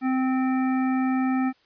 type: harmonic tone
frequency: 260 Hz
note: C4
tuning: 11 cents flat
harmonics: 1 / 3 / 5 / 7 / 9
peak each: -21 / -31 / -35 / -38 / -40 dBFS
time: 0.01-1.53 s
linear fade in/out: 50 ms
effects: white hiss -62 dBFS RMS until 1.65 s + resampled to 11025 Hz